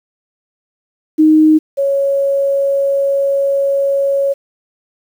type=tone pair in turn; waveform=sine; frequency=311.1 / 554.3 Hz; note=D#4 / C#5; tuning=0 / 0 cents; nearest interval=minor seventh; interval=1000 cents; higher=second; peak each=-5 / -11 dBFS; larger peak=first; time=1.18-1.59 / 1.77-4.34 s; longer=second; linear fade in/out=20 ms; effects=7-bit